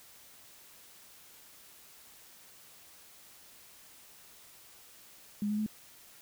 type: tone with pitch steps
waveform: sine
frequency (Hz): 206.6 / 210.5 / 214.4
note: G#3 / G#3 / A3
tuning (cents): -9 / +24 / -45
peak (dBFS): -29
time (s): 5.42-5.663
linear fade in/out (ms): 2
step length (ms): 81
effects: white hiss -56 dBFS RMS until 6.21 s